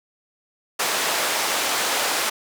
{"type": "band-pass noise", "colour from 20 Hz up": "pink", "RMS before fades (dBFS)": -23, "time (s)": [0.79, 2.3], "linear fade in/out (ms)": 10, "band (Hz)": [590, 12000], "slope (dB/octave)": 12, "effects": []}